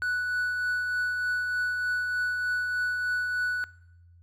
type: tone with tremolo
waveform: triangle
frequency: 1480 Hz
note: F#6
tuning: in tune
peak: -23 dBFS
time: 0.02-3.64 s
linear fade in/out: 0 ms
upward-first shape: triangle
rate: 3.3 Hz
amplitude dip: 35%
effects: noise-tail reverb RT60 0.9 s tail -21 dB re dry + added 86 Hz sine -52 dBFS peak until 4.22 s